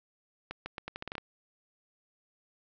accelerating click train, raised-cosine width 0.3 ms, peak -21 dBFS, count 10, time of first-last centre 0.51-1.181 s, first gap 150 ms, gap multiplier 0.81, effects low-pass 5000 Hz 12 dB/octave

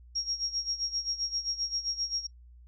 sine tone with tremolo, 5588 Hz, F8, in tune, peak -27 dBFS, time 0.15-2.27 s, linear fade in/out 10 ms, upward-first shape sine, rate 7.6 Hz, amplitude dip 80%, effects noise-tail reverb RT60 0.1 s tail -24 dB re dry + added 60 Hz sine -50 dBFS peak until 2.67 s

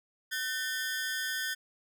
sawtooth ring-modulated tone, 1661.2 Hz, G#6, in tune, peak -25 dBFS, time 0.31-1.55 s, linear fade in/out 20 ms, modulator 142 Hz, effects none

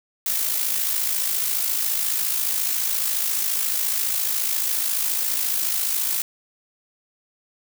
blue noise with amplitude modulation, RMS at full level -21 dBFS, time 0.26-6.22 s, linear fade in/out 2 ms, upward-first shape sine, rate 54.4 Hz, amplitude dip 50%, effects none

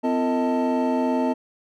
triangle tone cluster, 256 / 338.8 / 452.6 / 630 / 886 Hz, C4 / E4 / A4 / D#5 / A5, -38 / +48 / +49 / +21 / +12 cents, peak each -20 / -29 / -27 / -25 / -26 dBFS, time 0.03-1.34 s, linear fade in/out 20 ms, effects none

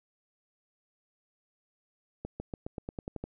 accelerating click train, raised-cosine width 2 ms, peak -23 dBFS, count 10, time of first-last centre 2.25-3.24 s, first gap 150 ms, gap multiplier 0.92, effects none

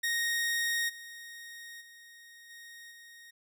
sawtooth tone with level steps, 1864.7 Hz, A#6, in tune, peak -25 / -41 / -48 / -44 / -47 dBFS, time 0.03-3.31 s, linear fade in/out 10 ms, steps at 0.88 / 1.8 / 2.49 / 2.9 s, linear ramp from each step 20 ms, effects none

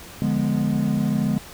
triangle chord, D diminished seventh, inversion none, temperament equal, 146.83 / 174.61 / 207.7 / 246.9 Hz, D3 / F3 / Ab3 / Cb4, 0 / 0 / 0 / 0 cents, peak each -23 / -26 / -20 / -24 dBFS, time 0.22-1.38 s, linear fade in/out 0 ms, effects pink hiss -41 dBFS RMS until 1.53 s

